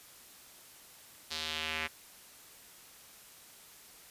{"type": "tone with band-pass filter sweep", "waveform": "square", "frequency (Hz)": 78.8, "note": "D#2", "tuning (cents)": 23, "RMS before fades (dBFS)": -37, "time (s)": [1.3, 1.88], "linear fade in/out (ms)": 20, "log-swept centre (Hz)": [4400, 2200], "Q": 2.3, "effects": ["white hiss -55 dBFS RMS until 4.1 s", "resampled to 32000 Hz"]}